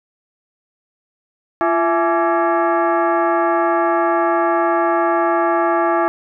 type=tone with frequency modulation; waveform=sine; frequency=160.5 Hz; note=E3; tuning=46 cents flat; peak=-13 dBFS; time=1.61-6.08 s; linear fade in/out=0 ms; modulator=503 Hz; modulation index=2.4; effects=none